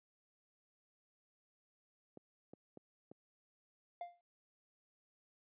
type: clicks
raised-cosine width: 2 ms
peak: -38 dBFS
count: 4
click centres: 2.173 / 2.535 / 2.773 / 3.115 s
type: tone with exponential decay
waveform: triangle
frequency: 698.5 Hz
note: F5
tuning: in tune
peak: -37 dBFS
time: 4.01-4.21 s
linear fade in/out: 2 ms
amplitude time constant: 42 ms
effects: high-pass 200 Hz 12 dB/octave + resampled to 8000 Hz